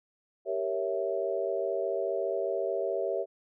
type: chord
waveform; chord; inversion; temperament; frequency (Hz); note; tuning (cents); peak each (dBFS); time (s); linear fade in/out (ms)
sine; G diminished seventh; none; equal; 392 / 466.2 / 554.4 / 659.3; G4 / Bb4 / Db5 / Fb5; 0 / 0 / 0 / 0; -33 / -35 / -33 / -33; 0.45-3.26; 50
effects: none